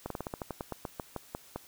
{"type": "slowing click train", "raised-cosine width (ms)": 1, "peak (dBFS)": -21, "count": 15, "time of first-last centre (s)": [0.06, 1.56], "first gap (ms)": 43, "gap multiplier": 1.13, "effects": ["white hiss -56 dBFS RMS until 1.67 s"]}